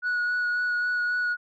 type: tone with vibrato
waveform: sine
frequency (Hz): 1462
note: F#6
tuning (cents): -21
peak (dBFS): -21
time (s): 0.02-1.37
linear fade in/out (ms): 50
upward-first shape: sine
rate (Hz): 3.7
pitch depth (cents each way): 13
effects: tanh soft clip ceiling -22 dBFS